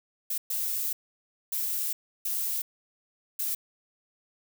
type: noise bursts at uneven times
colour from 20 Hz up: violet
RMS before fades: -30 dBFS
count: 5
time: 0.3-0.38 / 0.5-0.93 / 1.52-1.93 / 2.25-2.62 / 3.39-3.55 s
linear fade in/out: 5 ms
effects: none